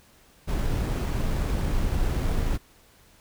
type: noise with sample-and-hold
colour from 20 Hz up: brown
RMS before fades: -25 dBFS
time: 0.47-2.58 s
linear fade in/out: 20 ms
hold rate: 8820 Hz
effects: pink hiss -57 dBFS RMS until 3.2 s